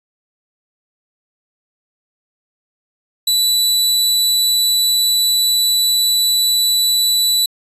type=tone; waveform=sawtooth; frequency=3961 Hz; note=B7; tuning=4 cents sharp; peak=-9 dBFS; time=3.27-7.46 s; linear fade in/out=5 ms; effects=resampled to 32000 Hz